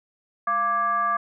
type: tone with frequency modulation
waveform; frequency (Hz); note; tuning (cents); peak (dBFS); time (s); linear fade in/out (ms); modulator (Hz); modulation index
sine; 1174.7; D6; 0; -20; 0.47-1.17; 5; 484; 0.65
effects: none